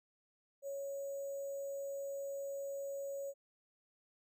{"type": "tone with sample-and-hold", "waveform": "sine", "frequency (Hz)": 555, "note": "C#5", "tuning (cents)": 2, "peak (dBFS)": -39, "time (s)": [0.62, 3.34], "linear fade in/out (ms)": 50, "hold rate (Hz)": 7350, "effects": []}